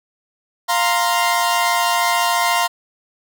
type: chord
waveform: sawtooth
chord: F suspended fourth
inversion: none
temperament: equal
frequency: 698.5 / 932.3 / 1046.5 Hz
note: F5 / Bb5 / C6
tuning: 0 / 0 / 0 cents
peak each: -16 dBFS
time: 0.68-2.68 s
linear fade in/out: 20 ms
effects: none